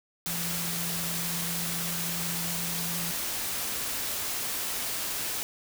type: tone in noise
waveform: sine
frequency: 170 Hz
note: F3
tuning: 46 cents flat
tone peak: -36 dBFS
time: 0.27-3.11 s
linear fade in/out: 0 ms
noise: white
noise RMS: -32 dBFS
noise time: 0.26-5.43 s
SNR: -7 dB
effects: none

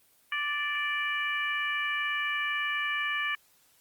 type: harmonic tone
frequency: 586 Hz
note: D5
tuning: 4 cents flat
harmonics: 2 / 3 / 4 / 5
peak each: -35 / -31 / -33 / -37 dBFS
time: 0.32-3.35 s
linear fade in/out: 2 ms
effects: white hiss -64 dBFS RMS until 3.8 s + Opus 24 kbps

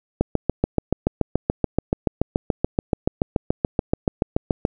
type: click train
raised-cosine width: 2 ms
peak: -4 dBFS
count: 32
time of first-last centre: 0.21-4.651 s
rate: 6.98 Hz
effects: none

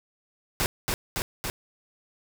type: noise with echo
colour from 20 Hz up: pink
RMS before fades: -25 dBFS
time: 0.6-0.66 s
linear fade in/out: 0 ms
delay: 280 ms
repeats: 3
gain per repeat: -2 dB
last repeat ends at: 1.5 s
effects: none

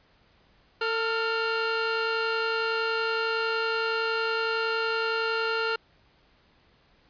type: tone pair together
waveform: sawtooth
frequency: 448.7 / 1396.9 Hz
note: A4 / F6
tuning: +34 / 0 cents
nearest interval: octave + minor sixth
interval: 1966 cents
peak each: -24 dBFS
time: 0.81-5.76 s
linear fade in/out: 5 ms
effects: pink hiss -62 dBFS RMS until 7.09 s + resampled to 11025 Hz

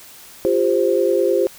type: chord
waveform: sine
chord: F suspended second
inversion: none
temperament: equal with one note detuned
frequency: 349.2 / 398.8 / 523.3 Hz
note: F4 / G4 / C5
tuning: 0 / +30 / 0 cents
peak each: -19 / -18 / -18 dBFS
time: 0.45-1.47 s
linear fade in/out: 0 ms
effects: white hiss -42 dBFS RMS until 1.58 s

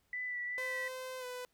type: tone with vibrato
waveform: sine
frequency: 1975.5 Hz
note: B6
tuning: in tune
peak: -36 dBFS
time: 0.13-0.88 s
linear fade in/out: 2 ms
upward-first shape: sine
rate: 2.6 Hz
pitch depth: 21 cents each way
type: tone with pitch glide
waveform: sawtooth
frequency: 515 to 498.6 Hz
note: C5 to B4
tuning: -28 to +16 cents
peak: -37 dBFS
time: 0.58-1.45 s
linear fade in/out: 0 ms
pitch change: -56 cents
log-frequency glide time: 1.19-1.25 s
effects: pink hiss -75 dBFS RMS until 1.53 s

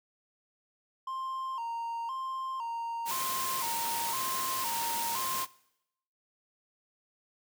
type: tone with vibrato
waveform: triangle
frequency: 987.8 Hz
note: B5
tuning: in tune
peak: -32 dBFS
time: 1.07-5.45 s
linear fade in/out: 5 ms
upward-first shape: square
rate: 0.98 Hz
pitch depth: 110 cents each way
type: high-pass noise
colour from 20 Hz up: white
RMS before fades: -35 dBFS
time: 3.05-5.47 s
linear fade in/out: 50 ms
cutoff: 100 Hz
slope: 24 dB/octave
effects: noise-tail reverb RT60 0.8 s tail -21 dB re dry

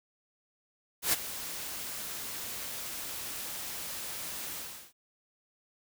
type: noise with ADSR envelope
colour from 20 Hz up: white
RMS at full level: -25 dBFS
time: 1.02-4.93 s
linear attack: 110 ms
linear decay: 21 ms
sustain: -14 dB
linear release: 380 ms
effects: none

